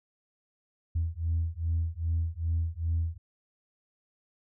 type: beating tone pair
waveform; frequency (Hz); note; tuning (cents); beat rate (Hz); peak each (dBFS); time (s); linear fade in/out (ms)
sine; 81.5 / 84; E2 / E2; -19 / +33; 2.5; -29; 0.95-3.18; 10
effects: tanh soft clip ceiling -21 dBFS